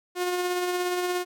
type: tone with tremolo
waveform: sawtooth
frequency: 358.7 Hz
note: F4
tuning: 46 cents sharp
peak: -20 dBFS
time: 0.15-1.25 s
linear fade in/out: 50 ms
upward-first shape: sine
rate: 17 Hz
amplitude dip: 30%
effects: none

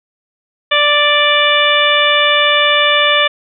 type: harmonic tone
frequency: 587.3 Hz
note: D5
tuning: in tune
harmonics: 1 / 2 / 3 / 4 / 5 / 6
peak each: -16 / -16 / -16 / -16 / -16 / -16 dBFS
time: 0.71-3.28 s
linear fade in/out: 10 ms
effects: none

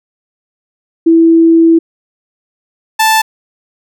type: tone pair in turn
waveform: sine / sawtooth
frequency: 329.6 / 879.9 Hz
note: E4 / A5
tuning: 0 / 0 cents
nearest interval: octave + perfect fourth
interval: 1700 cents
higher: second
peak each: -3 dBFS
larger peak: neither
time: 1.06-1.79 / 2.99-3.22 s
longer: first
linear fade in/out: 10 ms
effects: none

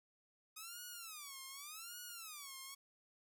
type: tone with vibrato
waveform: 5% pulse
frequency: 1244.5 Hz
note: D#6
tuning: in tune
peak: -37 dBFS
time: 0.56-2.75 s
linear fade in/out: 10 ms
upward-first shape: sine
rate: 0.86 Hz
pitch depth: 270 cents each way
effects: none

